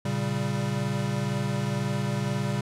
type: chord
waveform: square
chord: G diminished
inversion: first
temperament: equal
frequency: 116.54 / 138.59 / 196 Hz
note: Bb2 / Db3 / G3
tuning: 0 / 0 / 0 cents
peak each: -32 / -30 / -31 dBFS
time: 0.05-2.61 s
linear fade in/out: 5 ms
effects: low-pass 10000 Hz 12 dB/octave